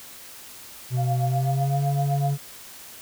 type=tone with pitch glide; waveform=triangle; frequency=126.1 to 141.54 Hz; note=B2 to C#3; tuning=+36 to +36 cents; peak=-19 dBFS; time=0.9-2.38 s; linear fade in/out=50 ms; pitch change=+200 cents; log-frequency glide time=1.21-1.83 s
type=tone with tremolo; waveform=sine; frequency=698.5 Hz; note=F5; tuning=in tune; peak=-23 dBFS; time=0.96-2.35 s; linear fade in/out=50 ms; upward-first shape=triangle; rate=7.9 Hz; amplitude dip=100%
effects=white hiss -43 dBFS RMS until 3.01 s